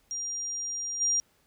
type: tone with level steps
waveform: sine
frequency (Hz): 5700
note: F8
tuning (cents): +34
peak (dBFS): -31 / -23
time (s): 0.11-1.2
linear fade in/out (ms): 0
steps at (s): 1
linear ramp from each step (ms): 20
effects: pink hiss -67 dBFS RMS until 1.46 s